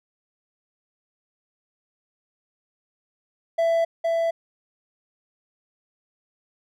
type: tone with echo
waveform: triangle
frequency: 665 Hz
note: E5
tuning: 15 cents sharp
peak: -16 dBFS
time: 3.58-3.85 s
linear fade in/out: 10 ms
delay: 460 ms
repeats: 1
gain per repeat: -2 dB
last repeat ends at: 4.31 s
effects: none